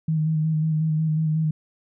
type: tone with vibrato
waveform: sine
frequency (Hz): 156.9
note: D#3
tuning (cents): +15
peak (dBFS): -19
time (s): 0.08-1.51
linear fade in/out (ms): 5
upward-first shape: square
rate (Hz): 5.5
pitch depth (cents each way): 23
effects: none